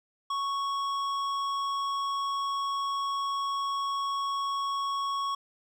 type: tone with hard clipping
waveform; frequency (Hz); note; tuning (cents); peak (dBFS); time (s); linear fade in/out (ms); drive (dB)
triangle; 1108.7; C#6; 0; -30; 0.3-5.35; 5; 14
effects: none

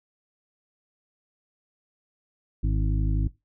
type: harmonic tone with a mistuned harmonic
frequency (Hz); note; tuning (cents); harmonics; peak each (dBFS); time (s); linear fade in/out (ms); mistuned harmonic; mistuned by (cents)
51.9; G#1; 0; 1 / 2 / 3 / 5 / 6; -22 / -28 / -32 / -36 / -38; 2.63-3.28; 10; 6; +44
effects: noise-tail reverb RT60 0.2 s tail -18 dB re dry

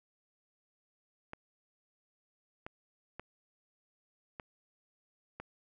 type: clicks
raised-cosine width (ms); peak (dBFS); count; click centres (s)
0.5; -27; 5; 1.334 / 2.665 / 3.196 / 4.398 / 5.4
effects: none

